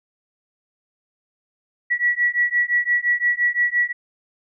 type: beating tone pair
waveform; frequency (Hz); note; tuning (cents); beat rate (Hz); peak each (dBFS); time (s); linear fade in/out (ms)
sine; 1934 / 1939.8; B6 / B6; -37 / -32; 5.8; -20; 1.9-3.93; 20
effects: none